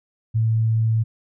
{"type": "tone", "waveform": "sine", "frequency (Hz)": 111.9, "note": "A2", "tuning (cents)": 30, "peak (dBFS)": -16, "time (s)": [0.34, 1.04], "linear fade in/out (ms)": 20, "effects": []}